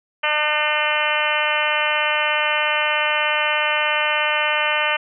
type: harmonic tone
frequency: 301.4 Hz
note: D4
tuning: 45 cents sharp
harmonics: 2 / 3 / 4 / 5 / 6 / 7 / 8 / 9 / 10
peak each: -26 / -26 / -26 / -26 / -26 / -26 / -26 / -26 / -26 dBFS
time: 0.23-4.97 s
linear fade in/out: 10 ms
effects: none